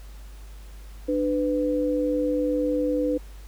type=tone pair together; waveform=sine; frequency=298 / 500 Hz; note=D4 / B4; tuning=+25 / +21 cents; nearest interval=major sixth; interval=896 cents; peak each=-24 dBFS; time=1.08-3.18 s; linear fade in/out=10 ms; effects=added 50 Hz sine -39 dBFS peak until 3.47 s + pink hiss -53 dBFS RMS until 3.47 s